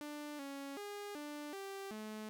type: tone with pitch steps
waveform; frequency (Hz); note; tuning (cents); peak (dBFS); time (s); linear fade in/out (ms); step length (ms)
sawtooth; 295.9 / 277.6 / 409.4 / 295.2 / 391.7 / 215.3; D4 / C#4 / G#4 / D4 / G4 / A3; +13 / +3 / -25 / +9 / -1 / -37; -40; 0.01-2.29; 0; 380
effects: none